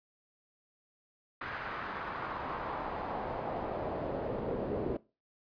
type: noise with band-pass filter sweep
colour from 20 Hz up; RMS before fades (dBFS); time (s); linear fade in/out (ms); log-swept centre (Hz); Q
brown; -37; 1.41-4.97; 5; 1600 to 420; 1.9
effects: noise-tail reverb RT60 0.3 s tail -20 dB re dry + resampled to 11025 Hz